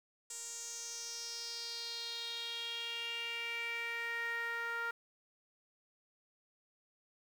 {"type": "tone with band-pass filter sweep", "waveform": "sawtooth", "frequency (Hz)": 466.2, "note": "A#4", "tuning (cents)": 0, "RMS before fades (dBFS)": -41, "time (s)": [0.3, 4.91], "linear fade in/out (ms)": 5, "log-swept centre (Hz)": [7600, 1500], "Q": 4.9, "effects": ["10-bit"]}